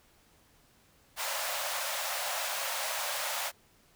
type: high-pass noise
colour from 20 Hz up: pink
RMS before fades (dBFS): -34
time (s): 1.16-3.52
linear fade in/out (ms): 50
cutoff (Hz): 540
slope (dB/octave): 96
effects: pink hiss -64 dBFS RMS until 3.95 s